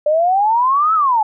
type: exponential two-way sweep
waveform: sine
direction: up then down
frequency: 587.3 to 1328 to 834 Hz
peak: -11 dBFS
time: 0.06-1.23 s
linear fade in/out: 5 ms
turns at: 0.94 s
effects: none